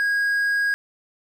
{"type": "tone", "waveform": "triangle", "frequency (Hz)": 1641, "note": "G#6", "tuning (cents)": -21, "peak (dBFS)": -17, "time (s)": [0, 0.74], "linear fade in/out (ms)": 0, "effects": []}